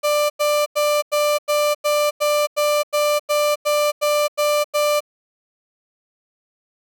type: tone bursts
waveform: 35% pulse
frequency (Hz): 592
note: D5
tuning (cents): +14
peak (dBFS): -14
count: 14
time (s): 0.03-5.006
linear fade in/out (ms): 20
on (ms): 270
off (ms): 92
effects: none